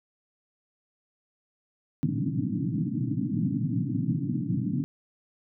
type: band-pass noise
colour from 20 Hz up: pink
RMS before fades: -28 dBFS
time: 2.03-4.84 s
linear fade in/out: 0 ms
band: 110 to 310 Hz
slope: 96 dB/octave
effects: none